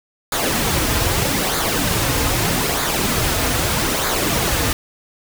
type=noise with flanger; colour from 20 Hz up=pink; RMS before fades=-19 dBFS; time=0.32-4.73 s; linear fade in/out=2 ms; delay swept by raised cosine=0.35 to 5.35 ms; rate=0.8 Hz; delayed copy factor=-0.55; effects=none